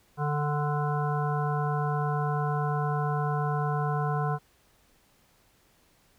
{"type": "harmonic tone", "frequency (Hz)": 147.6, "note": "D3", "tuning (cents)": 9, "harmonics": [1, 3, 5, 7, 9, 10], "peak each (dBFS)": [-27, -35, -33, -34, -39, -41], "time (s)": [0.17, 4.39], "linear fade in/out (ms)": 50, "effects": ["pink hiss -64 dBFS RMS until 6.18 s"]}